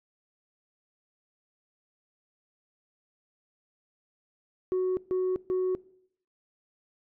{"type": "tone bursts", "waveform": "sine", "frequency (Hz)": 370, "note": "F#4", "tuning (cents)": 0, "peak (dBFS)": -22, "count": 3, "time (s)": [4.72, 5.75], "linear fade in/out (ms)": 0, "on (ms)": 250, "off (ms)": 140, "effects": ["noise-tail reverb RT60 0.7 s tail -22 dB re dry", "tanh soft clip ceiling -23 dBFS"]}